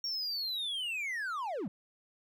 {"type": "linear sweep", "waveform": "triangle", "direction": "down", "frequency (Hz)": [5588, 153.9], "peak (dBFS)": -32, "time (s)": [0.04, 1.68], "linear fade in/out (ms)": 2, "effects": []}